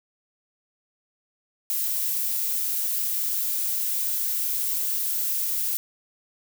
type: noise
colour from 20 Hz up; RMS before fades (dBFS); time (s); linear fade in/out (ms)
violet; -26; 1.7-5.77; 0
effects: none